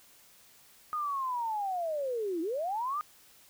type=linear two-way sweep; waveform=sine; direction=down then up; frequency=1244.5 to 314 to 1244.5 Hz; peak=-30 dBFS; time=0.93-3.01 s; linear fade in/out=0 ms; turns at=2.41 s; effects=white hiss -59 dBFS RMS until 3.49 s